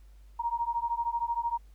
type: beating tone pair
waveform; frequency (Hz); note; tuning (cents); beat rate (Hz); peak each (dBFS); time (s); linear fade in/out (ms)
sine; 932.3 / 945.3; A#5 / A#5; 0 / +24; 13; -31; 0.39-1.58; 10
effects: added 50 Hz sine -50 dBFS peak until 1.74 s + pink hiss -69 dBFS RMS until 1.74 s